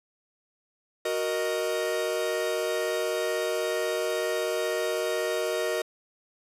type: chord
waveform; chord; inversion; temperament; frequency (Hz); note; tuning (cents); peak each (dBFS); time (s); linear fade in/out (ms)
45% pulse; D# minor; first; equal; 370 / 466.2 / 622.3; F#4 / A#4 / D#5; 0 / 0 / 0; -32 / -30 / -30; 1.05-5.82; 5
effects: resampled to 32000 Hz